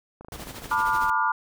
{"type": "click train", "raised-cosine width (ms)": 1, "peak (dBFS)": -28, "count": 13, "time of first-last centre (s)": [0.21, 0.658], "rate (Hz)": 26.8}
{"type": "noise with tremolo", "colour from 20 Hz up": "pink", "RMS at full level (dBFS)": -37, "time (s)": [0.32, 1.1], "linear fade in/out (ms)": 2, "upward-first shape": "sine", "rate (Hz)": 13, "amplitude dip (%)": 60}
{"type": "chord", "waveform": "sine", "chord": "B half-diminished seventh", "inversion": "third", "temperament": "just", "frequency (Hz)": [889, 987.8, 1185.3, 1422.4], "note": ["A5", "B5", "D6", "F6"], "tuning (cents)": [18, 0, 16, 31], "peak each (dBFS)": -26, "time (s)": [0.71, 1.32], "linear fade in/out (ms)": 5}
{"effects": []}